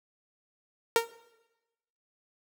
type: tone with exponential decay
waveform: sawtooth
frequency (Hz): 461.3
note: A#4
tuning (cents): -18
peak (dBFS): -13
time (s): 0.96-1.09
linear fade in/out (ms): 1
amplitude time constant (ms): 28
effects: noise-tail reverb RT60 1.0 s tail -19 dB re dry